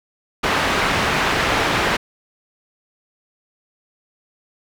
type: low-pass noise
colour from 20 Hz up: white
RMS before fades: -19 dBFS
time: 0.43-1.97 s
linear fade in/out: 10 ms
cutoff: 2100 Hz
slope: 12 dB/octave
effects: none